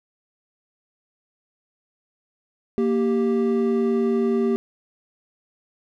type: tone pair together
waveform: triangle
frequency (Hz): 233.1 / 392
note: A#3 / G4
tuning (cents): 0 / 0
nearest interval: major sixth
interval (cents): 900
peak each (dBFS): -19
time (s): 2.78-4.56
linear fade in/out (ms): 0
effects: none